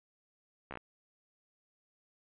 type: slowing click train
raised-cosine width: 0.5 ms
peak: -27 dBFS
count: 5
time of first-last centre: 0.71-0.773 s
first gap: 14 ms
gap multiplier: 1.08
effects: resampled to 8000 Hz